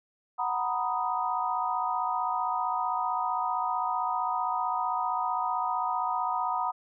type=chord; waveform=sine; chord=B major seventh; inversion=second; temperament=equal; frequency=740 / 932.3 / 987.8 / 1244.5 Hz; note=F#5 / A#5 / B5 / D#6; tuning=0 / 0 / 0 / 0 cents; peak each=-32 dBFS; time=0.38-6.72 s; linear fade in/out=20 ms; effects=none